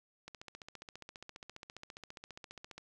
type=click train; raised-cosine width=0.2 ms; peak=-30 dBFS; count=38; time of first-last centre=0.28-2.78 s; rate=14.8 Hz; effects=none